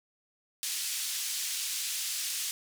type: band-pass noise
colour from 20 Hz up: white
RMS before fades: -34 dBFS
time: 0.63-2.51 s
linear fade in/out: 0 ms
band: 3000 to 9100 Hz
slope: 12 dB/octave
effects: none